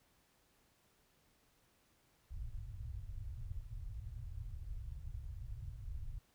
pink low-pass noise, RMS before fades -45 dBFS, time 2.3-6.19 s, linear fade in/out 10 ms, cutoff 120 Hz, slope 48 dB/octave, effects pink hiss -73 dBFS RMS until 6.34 s

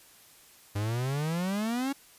45% pulse exponential sweep, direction up, 99.5 to 282 Hz, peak -28 dBFS, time 0.75-1.93 s, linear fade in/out 10 ms, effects white hiss -56 dBFS RMS until 2.18 s + resampled to 32000 Hz

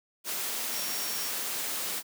sine tone in noise, 5570 Hz, F8, 5 cents flat, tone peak -38 dBFS, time 0.7-1.32 s, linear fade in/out 50 ms, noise white, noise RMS -33 dBFS, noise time 0.24-2.03 s, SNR -8 dB, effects high-pass 200 Hz 12 dB/octave

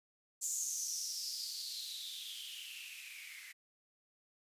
violet noise with band-pass filter sweep, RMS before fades -43 dBFS, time 0.41-3.53 s, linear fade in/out 20 ms, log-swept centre 7200 to 2000 Hz, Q 7.5, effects resampled to 32000 Hz

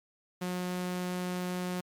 sawtooth tone, 180.5 Hz, F#3, 43 cents flat, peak -28 dBFS, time 0.41-1.81 s, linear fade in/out 10 ms, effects MP3 96 kbps

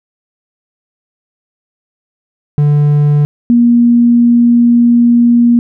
triangle / sine tone pair in turn, 146.83 / 237.8 Hz, D3 / A#3, 0 / +35 cents, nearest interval minor sixth, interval 835 cents, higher second, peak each -4 dBFS, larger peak neither, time 2.58-3.25 / 3.5-5.59 s, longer second, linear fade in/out 0 ms, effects none

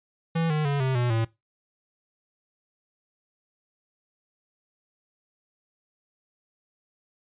square tone with pitch steps, 164.81 / 152.89 / 141.83 / 131.57 / 122.05 / 113.22 Hz, E3 / D#3 / C#3 / C3 / B2 / A2, 0 / -30 / +40 / +10 / -20 / +50 cents, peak -23 dBFS, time 0.35-1.25 s, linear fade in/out 10 ms, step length 150 ms, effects noise-tail reverb RT60 0.2 s tail -20 dB re dry + resampled to 8000 Hz

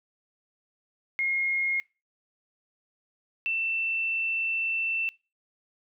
sine tone pair in turn, 2147 / 2676 Hz, C7 / E7, +44 / +25 cents, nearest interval major third, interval 381 cents, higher second, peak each -24 / -25 dBFS, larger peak first, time 1.19-1.8 / 3.46-5.09 s, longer second, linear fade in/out 0 ms, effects noise-tail reverb RT60 0.3 s tail -25 dB re dry

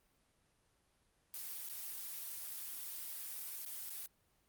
blue noise with dropouts, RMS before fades -45 dBFS, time 1.34-4.06 s, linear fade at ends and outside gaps 0 ms, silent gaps 1.689-1.697 / 3.65-3.662 / 3.895-3.903 s, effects pink hiss -75 dBFS RMS until 4.48 s + Opus 32 kbps

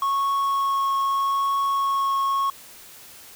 triangle tone with vibrato, 1100 Hz, C#6, 14 cents flat, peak -18 dBFS, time 0.02-2.5 s, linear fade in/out 2 ms, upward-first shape triangle, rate 0.8 Hz, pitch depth 10 cents each way, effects white hiss -45 dBFS RMS until 3.35 s

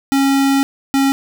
square tone pair in turn, 274 / 273 Hz, C#4 / C#4, -20 / -26 cents, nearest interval unison, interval 6 cents, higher first, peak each -12 dBFS, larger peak neither, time 0.12-0.63 / 0.94-1.12 s, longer first, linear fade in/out 0 ms, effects none

